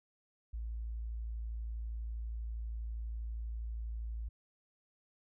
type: tone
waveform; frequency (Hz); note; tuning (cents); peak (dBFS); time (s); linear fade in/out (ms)
sine; 56.2; A1; +37; -37; 0.53-4.29; 10
effects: none